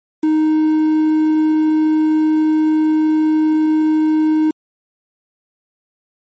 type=tone with quantisation; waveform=triangle; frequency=311.1 Hz; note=D#4; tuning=in tune; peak=-9 dBFS; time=0.23-4.51 s; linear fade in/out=5 ms; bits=6; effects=MP3 32 kbps